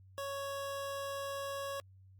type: tone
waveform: 25% pulse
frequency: 555 Hz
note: C#5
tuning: 2 cents sharp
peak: -34 dBFS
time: 0.18-1.8 s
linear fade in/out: 0 ms
effects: added 95 Hz sine -56 dBFS peak until 2.19 s + Opus 48 kbps